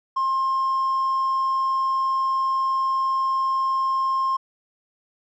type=tone with hard clipping; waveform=triangle; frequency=1063 Hz; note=C6; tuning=27 cents sharp; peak=-20 dBFS; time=0.16-4.37 s; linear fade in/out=10 ms; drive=4 dB; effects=resampled to 16000 Hz